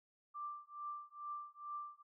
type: tone with tremolo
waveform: sine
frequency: 1179 Hz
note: D6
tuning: 6 cents sharp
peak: -40 dBFS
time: 0.34-2.03 s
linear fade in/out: 20 ms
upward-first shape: triangle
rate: 2.3 Hz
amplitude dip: 100%
effects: none